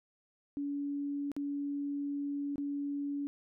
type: tone with dropouts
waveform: sine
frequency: 284.7 Hz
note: C#4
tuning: 46 cents sharp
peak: -33 dBFS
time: 0.57-3.27 s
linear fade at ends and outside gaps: 0 ms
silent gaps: 1.317-1.365 / 2.558-2.581 s
effects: none